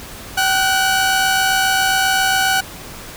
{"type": "tone pair together", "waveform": "sawtooth", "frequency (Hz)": [768.7, 1470], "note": ["G5", "F#6"], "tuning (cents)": [-34, -12], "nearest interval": "major seventh", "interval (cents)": 1122, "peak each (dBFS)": -13, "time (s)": [0.37, 2.61], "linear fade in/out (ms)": 10, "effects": ["pink hiss -34 dBFS RMS until 3.16 s"]}